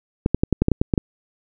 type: clicks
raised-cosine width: 3 ms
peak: -3 dBFS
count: 10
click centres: 0.261 / 0.346 / 0.435 / 0.527 / 0.62 / 0.684 / 0.717 / 0.815 / 0.938 / 0.978 s
effects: none